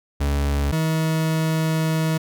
40% pulse tone pair in turn, 71 / 159.39 Hz, C#2 / D#3, +42 / +42 cents, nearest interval octave + major second, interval 1400 cents, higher second, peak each -18 dBFS, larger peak neither, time 0.2-0.72 / 0.72-2.18 s, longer second, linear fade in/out 10 ms, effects none

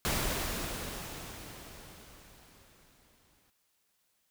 pink noise with exponential decay, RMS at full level -30 dBFS, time 0.05-3.5 s, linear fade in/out 0 ms, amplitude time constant 750 ms, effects white hiss -75 dBFS RMS until 4.3 s

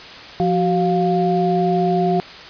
sine tone cluster, 175.1 / 375.2 / 704 Hz, F3 / F#4 / F5, +5 / +24 / +14 cents, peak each -19 dBFS, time 0.4-2.2 s, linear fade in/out 0 ms, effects white hiss -36 dBFS RMS until 2.49 s + resampled to 11025 Hz

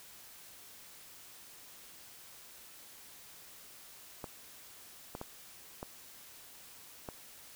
clicks, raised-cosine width 1 ms, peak -26 dBFS, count 5, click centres 4.242 / 5.151 / 5.214 / 5.829 / 7.088 s, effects white hiss -54 dBFS RMS until 7.55 s

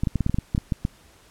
clicks, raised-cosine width 5 ms, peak -10 dBFS, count 12, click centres 0.035 / 0.072 / 0.157 / 0.207 / 0.264 / 0.296 / 0.344 / 0.386 / 0.549 / 0.579 / 0.722 / 0.851 s, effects pink hiss -54 dBFS RMS until 1.3 s + low-pass 12000 Hz 12 dB/octave

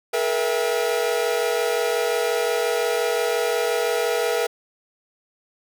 45% pulse tone cluster, 432.2 / 477.9 / 662 / 799 Hz, A4 / A#4 / E5 / G5, -31 / +43 / +7 / +33 cents, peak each -26 / -23 / -27 / -31 dBFS, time 0.13-4.47 s, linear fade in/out 10 ms, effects none

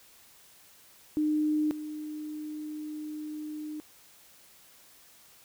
sine tone pair in turn, 304.2 / 304.2 Hz, D#4 / D#4, -39 / -39 cents, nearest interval unison, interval 0 cents, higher neither, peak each -24 / -35 dBFS, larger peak first, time 1.17-1.71 / 1.71-3.8 s, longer second, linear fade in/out 0 ms, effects white hiss -57 dBFS RMS until 5.44 s

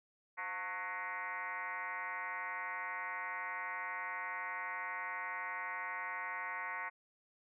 sine tone with frequency modulation, 1491 Hz, F#6, 13 cents sharp, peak -38 dBFS, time 0.37-6.9 s, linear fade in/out 20 ms, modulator 195 Hz, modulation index 3.5, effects none

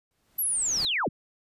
pink noise with exponential growth, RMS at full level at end -37 dBFS, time 0.11-0.85 s, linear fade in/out 0 ms, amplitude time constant 160 ms
sine linear sweep, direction down, 12000 to 43.65 Hz, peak -24 dBFS, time 0.38-1.09 s, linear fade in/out 10 ms
effects resampled to 32000 Hz

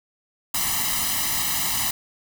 white noise with comb filter, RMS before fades -24 dBFS, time 0.54-1.91 s, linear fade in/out 5 ms, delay 1 ms, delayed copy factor +1, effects none

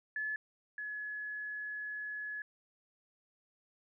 sine tone pair in turn, 1720 / 1698.3 Hz, A6 / G#6, -40 / +38 cents, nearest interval unison, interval 22 cents, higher first, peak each -34 / -38 dBFS, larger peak first, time 0.16-0.36 / 0.78-2.42 s, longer second, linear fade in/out 2 ms, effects none

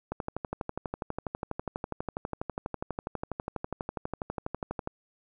click train, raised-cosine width 1 ms, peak -18 dBFS, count 59, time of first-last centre 0.12-4.874 s, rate 12.2 Hz, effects none

